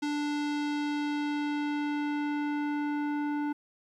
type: tone with low-pass filter sweep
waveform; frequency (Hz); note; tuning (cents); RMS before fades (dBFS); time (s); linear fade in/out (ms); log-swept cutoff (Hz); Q
square; 293.7; D4; 0; -31; 0.02-3.53; 10; 5900 to 1400; 0.96
effects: 11-bit